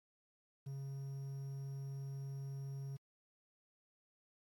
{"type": "tone with quantisation", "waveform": "triangle", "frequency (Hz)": 137, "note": "C#3", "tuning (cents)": -20, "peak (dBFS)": -40, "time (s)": [0.66, 2.97], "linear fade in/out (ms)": 10, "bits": 11, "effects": ["AAC 64 kbps"]}